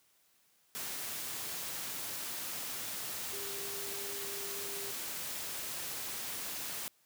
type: tone in noise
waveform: sine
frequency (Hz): 400.1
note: G4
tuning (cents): +35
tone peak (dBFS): -46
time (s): 3.33-4.91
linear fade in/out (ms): 0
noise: white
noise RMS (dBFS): -40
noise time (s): 0.75-6.88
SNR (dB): -9
effects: white hiss -70 dBFS RMS until 7.05 s + high-pass 80 Hz 12 dB/octave